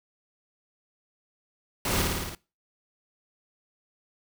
pink noise with echo, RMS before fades -28 dBFS, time 1.85-2.02 s, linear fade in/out 2 ms, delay 55 ms, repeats 6, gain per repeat -2 dB, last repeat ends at 2.35 s, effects noise-tail reverb RT60 0.3 s tail -22 dB re dry

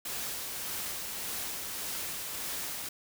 white noise with tremolo, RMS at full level -36 dBFS, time 0.05-2.89 s, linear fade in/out 5 ms, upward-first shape sine, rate 1.7 Hz, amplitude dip 25%, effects none

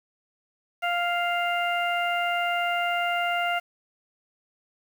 harmonic tone, 698.5 Hz, F5, in tune, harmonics 1 / 2 / 3 / 4, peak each -26 / -29 / -31 / -32 dBFS, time 0.82-3.6 s, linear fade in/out 20 ms, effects 8-bit

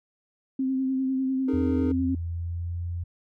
sine tone with vibrato, 263.5 Hz, C4, 12 cents sharp, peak -23 dBFS, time 0.59-2.15 s, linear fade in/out 5 ms, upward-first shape sine, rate 10 Hz, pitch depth 23 cents each way
triangle chord, D# suspended fourth, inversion none, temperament equal with one note detuned, 306.3 / 415.3 / 466.2 Hz, D#4 / G#4 / A#4, -27 / 0 / 0 cents, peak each -28 / -32 / -32 dBFS, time 1.48-1.92 s, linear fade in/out 5 ms
sine tone with pitch glide, 83.5 to 86.54 Hz, E2 to F2, +23 to -15 cents, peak -28 dBFS, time 1.53-3.04 s, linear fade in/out 10 ms, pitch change +62 cents, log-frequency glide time 1.96-2.81 s
effects none

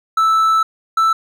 triangle tone pair in turn, 1316 / 1323.2 Hz, E6 / E6, -3 / +6 cents, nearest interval unison, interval 9 cents, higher second, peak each -9 dBFS, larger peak neither, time 0.17-0.63 / 0.97-1.13 s, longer first, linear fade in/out 5 ms, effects none

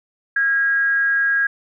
sine tone with amplitude modulation, 1635 Hz, G#6, 28 cents flat, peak -13 dBFS, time 0.36-1.47 s, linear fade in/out 5 ms, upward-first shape sine, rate 275 Hz, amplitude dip 40%, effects none

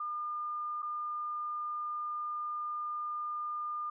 sine tone with dropouts, 1208 Hz, D6, 48 cents sharp, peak -34 dBFS, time 0-3.9 s, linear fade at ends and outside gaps 5 ms, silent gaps 0.822-0.827 s, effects none

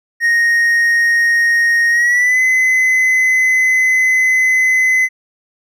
triangle tone with pitch glide, 1864.7 to 2033 Hz, A#6 to B6, 0 to +50 cents, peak -8 dBFS, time 0.2-5.09 s, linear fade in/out 50 ms, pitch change +150 cents, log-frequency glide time 1.9-2.41 s, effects none

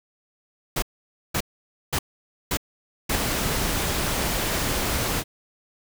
pink noise bursts, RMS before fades -24 dBFS, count 5, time 0.76-3.155 s, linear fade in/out 5 ms, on 63 ms, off 520 ms
pink noise, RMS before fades -25 dBFS, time 3.1-5.24 s, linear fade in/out 50 ms
effects none

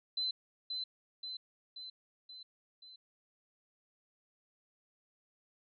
sine tone with echo, 4046 Hz, B7, 41 cents sharp, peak -32 dBFS, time 0.17-0.31 s, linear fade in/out 5 ms, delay 530 ms, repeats 5, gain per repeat -4 dB, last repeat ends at 2.96 s, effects none

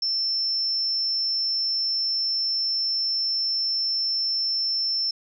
sine tone, 5350 Hz, E8, 25 cents sharp, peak -22 dBFS, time 0.02-5.11 s, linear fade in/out 5 ms, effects none

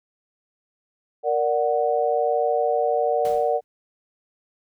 sine chord, Bb augmented, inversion none, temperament equal, 466.2 / 587.3 / 740 Hz, Bb4 / D5 / F#5, 0 / 0 / 0 cents, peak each -23 dBFS, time 1.23-3.61 s, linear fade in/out 50 ms
pink noise with exponential decay, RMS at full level -37 dBFS, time 3.25-3.64 s, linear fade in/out 0 ms, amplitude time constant 84 ms
effects none

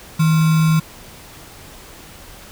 sine tone with sample-and-hold, 160 Hz, D#3, 49 cents sharp, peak -11 dBFS, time 0.19-0.8 s, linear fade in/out 10 ms, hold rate 1225 Hz, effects pink hiss -40 dBFS RMS until 2.51 s

